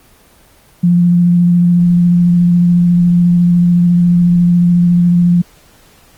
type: tone with vibrato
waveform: sine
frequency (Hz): 174.61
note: F3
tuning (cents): 0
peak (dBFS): -6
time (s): 0.83-5.42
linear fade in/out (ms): 10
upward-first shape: square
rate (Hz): 14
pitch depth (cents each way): 11
effects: pink hiss -46 dBFS RMS until 6.17 s + Opus 24 kbps